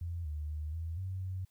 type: tone with pitch steps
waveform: sine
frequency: 85.2 / 75.1 / 76.3 / 82.2 / 94 / 93.3 Hz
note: F2 / D2 / D#2 / E2 / F#2 / F#2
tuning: -42 / +39 / -33 / -4 / +28 / +15 cents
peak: -35 dBFS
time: 0.01-1.45 s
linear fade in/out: 5 ms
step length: 240 ms
effects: white hiss -75 dBFS RMS until 1.5 s